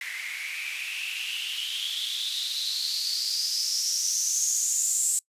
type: noise with band-pass filter sweep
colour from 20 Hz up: blue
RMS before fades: -29 dBFS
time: 0.01-5.19 s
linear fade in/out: 2 ms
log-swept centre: 2000 to 7800 Hz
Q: 8.1
effects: noise-tail reverb RT60 0.1 s tail -24 dB re dry + resampled to 32000 Hz